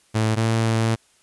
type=tone pair in turn; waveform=sawtooth; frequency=110 / 112.83 Hz; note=A2 / A2; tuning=0 / +44 cents; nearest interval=unison; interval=44 cents; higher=second; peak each=-14 dBFS; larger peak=neither; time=0.14-0.36 / 0.36-0.96 s; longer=second; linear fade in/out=20 ms; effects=white hiss -59 dBFS RMS until 1.22 s + resampled to 24000 Hz